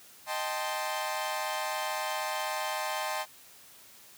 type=chord; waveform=sawtooth; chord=A half-diminished seventh; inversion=second; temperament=equal; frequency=622.3 / 784 / 880 / 1046.5 Hz; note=Eb5 / G5 / A5 / C6; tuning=0 / 0 / 0 / 0 cents; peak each=-33 dBFS; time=0.26-3.26 s; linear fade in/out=50 ms; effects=white hiss -54 dBFS RMS until 4.17 s + high-pass 80 Hz 12 dB/octave